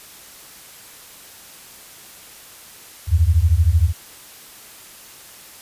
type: beating tone pair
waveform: sine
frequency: 76 / 89 Hz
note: D#2 / F2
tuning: -40 / +33 cents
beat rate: 13 Hz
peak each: -15 dBFS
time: 3.07-3.93 s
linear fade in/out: 50 ms
effects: white hiss -42 dBFS RMS until 5.61 s + resampled to 32000 Hz